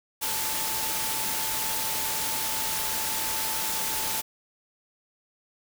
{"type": "tone in noise", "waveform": "sine", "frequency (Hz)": 880, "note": "A5", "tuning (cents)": 0, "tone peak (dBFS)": -37, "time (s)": [0.21, 4.22], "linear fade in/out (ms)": 20, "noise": "white", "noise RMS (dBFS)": -29, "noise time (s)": [0.21, 4.22], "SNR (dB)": -11, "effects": []}